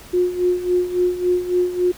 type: tone with tremolo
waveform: sine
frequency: 358.9 Hz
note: F4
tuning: 47 cents sharp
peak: -13 dBFS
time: 0.13-1.92 s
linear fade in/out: 10 ms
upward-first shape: sine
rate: 3.6 Hz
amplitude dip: 75%
effects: added 50 Hz sine -47 dBFS peak until 1.97 s + pink hiss -42 dBFS RMS until 1.97 s